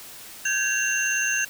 sine tone cluster, 1556 / 1674 / 2753 / 6310 Hz, G6 / G#6 / F7 / G8, -13 / +13 / -25 / +10 cents, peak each -27 dBFS, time 0.45-1.45 s, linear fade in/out 5 ms, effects white hiss -42 dBFS RMS until 1.49 s

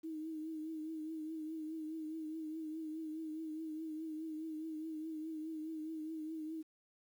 sine tone with vibrato, 315.4 Hz, D#4, 24 cents sharp, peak -40 dBFS, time 0.03-6.63 s, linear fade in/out 20 ms, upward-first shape triangle, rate 4.8 Hz, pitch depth 53 cents each way, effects 11-bit

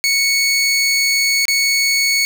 20% pulse tone with dropouts, 2217 Hz, C#7, in tune, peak -8 dBFS, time 0.04-2.25 s, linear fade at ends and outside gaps 0 ms, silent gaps 1.454-1.482 s, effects none

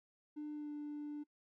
triangle tone with pitch glide, 299.2 to 295.3 Hz, D4 to D4, +32 to +10 cents, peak -38 dBFS, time 0.36-1.24 s, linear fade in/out 20 ms, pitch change -22 cents, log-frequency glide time 0.53-0.71 s, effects noise-tail reverb RT60 0.1 s tail -25 dB re dry + tanh soft clip ceiling -38 dBFS

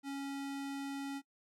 square tone, 277.2 Hz, C#4, in tune, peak -39 dBFS, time 0.03-1.22 s, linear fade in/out 50 ms, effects noise-tail reverb RT60 0.1 s tail -19 dB re dry + low-pass 11000 Hz 12 dB/octave

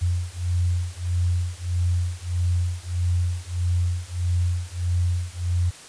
sine beating tone pair, 87.31 / 88.91 Hz, F2 / F2, 0 / +31 cents, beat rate 1.6 Hz, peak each -24 dBFS, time 0.01-5.71 s, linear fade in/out 20 ms, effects white hiss -43 dBFS RMS until 5.88 s + resampled to 22050 Hz

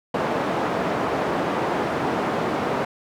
white band-pass noise, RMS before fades -24 dBFS, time 0.14-2.85 s, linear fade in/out 5 ms, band 160 to 840 Hz, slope 12 dB/octave, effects none

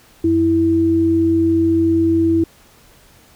sine tone pair together, 92.27 / 328.8 Hz, F#2 / E4, -4 / -4 cents, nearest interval octave + minor seventh, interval 2200 cents, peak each -22 / -12 dBFS, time 0.24-2.44 s, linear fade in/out 5 ms, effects pink hiss -49 dBFS RMS until 3.35 s

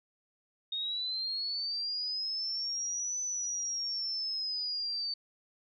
sine linear two-way sweep, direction up then down, 3695 to 6030 to 4551 Hz, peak -32 dBFS, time 0.72-5.14 s, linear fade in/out 5 ms, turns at 3.21 s, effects none

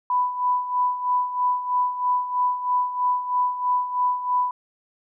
sine tone with tremolo, 993 Hz, B5, 9 cents sharp, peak -17 dBFS, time 0.1-4.51 s, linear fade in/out 2 ms, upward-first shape sine, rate 3.1 Hz, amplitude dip 70%, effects none

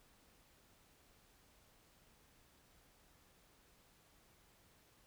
silence, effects pink hiss -69 dBFS RMS until 5.06 s

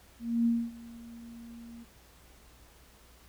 sine tone with ADSR envelope, 233.1 Hz, A#3, in tune, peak -22 dBFS, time 0.19-1.85 s, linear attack 270 ms, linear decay 250 ms, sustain -22 dB, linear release 29 ms, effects added 60 Hz sine -59 dBFS peak until 3.28 s + pink hiss -59 dBFS RMS until 3.28 s

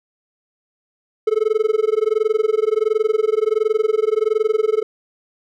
triangle tone with amplitude modulation, 434.3 Hz, A4, 23 cents flat, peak -9 dBFS, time 1.27-4.83 s, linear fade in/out 5 ms, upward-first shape sine, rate 21.4 Hz, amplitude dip 100%, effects none

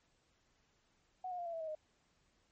sine tone with pitch steps, 740 / 718.1 / 696.9 / 676.2 / 656.2 / 636.8 / 618 Hz, F#5 / F5 / F5 / E5 / E5 / D#5 / D#5, 0 / +48 / -4 / +44 / -8 / +40 / -12 cents, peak -39 dBFS, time 1.24-1.751 s, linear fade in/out 5 ms, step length 73 ms, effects pink hiss -75 dBFS RMS until 2.51 s + MP3 32 kbps

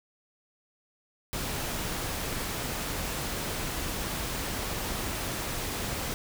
pink noise, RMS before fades -33 dBFS, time 1.33-6.14 s, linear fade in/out 0 ms, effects none

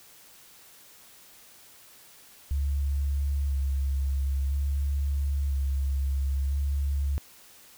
sine tone with vibrato, 69.3 Hz, C#2, in tune, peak -24 dBFS, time 2.51-7.18 s, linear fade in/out 0 ms, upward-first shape square, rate 0.5 Hz, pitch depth 23 cents each way, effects white hiss -53 dBFS RMS until 7.77 s

